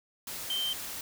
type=tone in noise; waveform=sine; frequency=3126 Hz; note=G7; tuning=6 cents flat; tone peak=-29 dBFS; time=0.5-0.73 s; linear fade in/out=2 ms; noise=white; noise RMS=-39 dBFS; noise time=0.27-1.01 s; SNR=+7 dB; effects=none